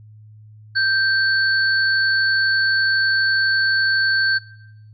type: tone pair together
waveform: sine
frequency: 1568 / 4439 Hz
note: G6 / C#8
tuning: 0 / +2 cents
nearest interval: octave + tritone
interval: 1802 cents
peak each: -16 / -21 dBFS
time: 0.75-4.39 s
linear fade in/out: 20 ms
effects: noise-tail reverb RT60 0.9 s tail -20 dB re dry + added 107 Hz sine -41 dBFS peak until 4.93 s